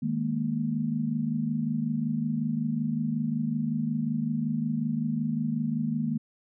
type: chord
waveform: sine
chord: D# suspended fourth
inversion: none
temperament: equal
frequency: 155.56 / 207.7 / 233.1 Hz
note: D#3 / G#3 / A#3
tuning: 0 / 0 / 0 cents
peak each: -31 / -32 / -28 dBFS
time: 0.02-6.18 s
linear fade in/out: 10 ms
effects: none